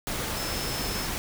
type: tone in noise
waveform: sine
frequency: 5250 Hz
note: E8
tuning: 8 cents flat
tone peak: -36 dBFS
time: 0.37-1.06 s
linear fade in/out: 0 ms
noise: pink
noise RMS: -31 dBFS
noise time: 0.07-1.18 s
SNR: -8 dB
effects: none